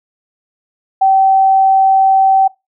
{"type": "tone", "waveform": "sine", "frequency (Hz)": 771, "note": "G5", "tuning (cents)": -29, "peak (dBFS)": -6, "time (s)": [1.01, 2.48], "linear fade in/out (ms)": 10, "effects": ["noise-tail reverb RT60 0.2 s tail -21 dB re dry"]}